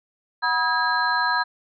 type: tone cluster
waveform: sine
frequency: 739 / 969 / 1267 / 1637 / 4103 Hz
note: F#5 / B5 / D#6 / G#6 / C8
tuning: -2 / -33 / +31 / -25 / -35 cents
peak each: -31 / -23 / -27 / -23 / -30 dBFS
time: 0.42-1.44 s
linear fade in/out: 20 ms
effects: none